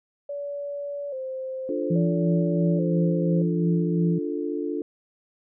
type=tone with vibrato; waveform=sine; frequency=547 Hz; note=C#5; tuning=23 cents flat; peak=-29 dBFS; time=0.29-3.42 s; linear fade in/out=5 ms; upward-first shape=square; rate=0.6 Hz; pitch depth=77 cents each way
type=chord; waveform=sine; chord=D minor; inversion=none; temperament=equal; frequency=293.7 / 349.2 / 440 Hz; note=D4 / F4 / A4; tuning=0 / 0 / 0 cents; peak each=-29 / -30 / -31 dBFS; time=1.69-4.82 s; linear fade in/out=2 ms
type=tone with tremolo; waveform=sine; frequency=169.3 Hz; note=E3; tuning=46 cents sharp; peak=-19 dBFS; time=1.9-4.19 s; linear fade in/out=10 ms; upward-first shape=sine; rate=2.9 Hz; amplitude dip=40%
effects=none